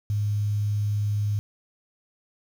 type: tone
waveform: sine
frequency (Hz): 103.83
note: G#2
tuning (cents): 0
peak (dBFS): -22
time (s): 0.1-1.39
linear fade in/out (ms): 0
effects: 8-bit